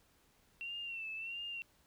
sine tone with vibrato, 2715 Hz, F7, 50 cents flat, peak -40 dBFS, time 0.61-1.62 s, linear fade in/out 0 ms, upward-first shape sine, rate 1.5 Hz, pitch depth 65 cents each way, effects pink hiss -70 dBFS RMS until 1.86 s

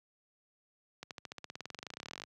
accelerating click train, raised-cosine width 0.2 ms, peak -25 dBFS, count 30, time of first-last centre 1.03-2.238 s, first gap 78 ms, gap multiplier 0.95, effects high-pass 100 Hz 12 dB/octave

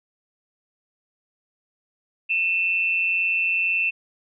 sine tone pair together, 2489 / 2671 Hz, D#7 / E7, 0 / +22 cents, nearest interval minor second, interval 122 cents, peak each -27 / -20 dBFS, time 2.29-3.91 s, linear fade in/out 20 ms, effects none

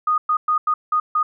sine tone bursts at uneven times, 1236 Hz, D#6, 12 cents flat, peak -15 dBFS, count 6, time 0.07-0.18 / 0.29-0.37 / 0.48-0.58 / 0.67-0.74 / 0.92-1 / 1.15-1.23 s, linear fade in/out 5 ms, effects none

